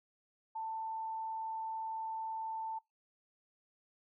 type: tone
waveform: sine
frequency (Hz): 889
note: A5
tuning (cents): +18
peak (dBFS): -37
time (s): 0.55-2.79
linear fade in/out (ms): 10
effects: noise-tail reverb RT60 0.2 s tail -22 dB re dry